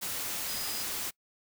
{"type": "tone in noise", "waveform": "sine", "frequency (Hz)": 4964, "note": "D#8", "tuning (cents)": -5, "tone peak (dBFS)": -40, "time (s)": [0.47, 0.84], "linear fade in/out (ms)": 20, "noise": "white", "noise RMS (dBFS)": -35, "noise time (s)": [0.01, 1.11], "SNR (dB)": -8, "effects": ["noise-tail reverb RT60 0.1 s tail -24 dB re dry"]}